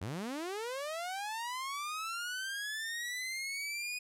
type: linear sweep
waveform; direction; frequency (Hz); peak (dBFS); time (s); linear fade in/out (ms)
sawtooth; up; 80.3 to 2489; -33; 0.01-3.99; 10
effects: low-pass 12000 Hz 12 dB/octave